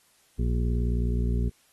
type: harmonic tone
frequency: 59.3 Hz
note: A#1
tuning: 30 cents sharp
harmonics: 1 / 2 / 3 / 4 / 6 / 7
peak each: -24 / -30 / -34 / -34 / -41 / -40 dBFS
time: 0.38-1.5 s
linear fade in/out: 20 ms
effects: white hiss -63 dBFS RMS until 1.72 s + AAC 32 kbps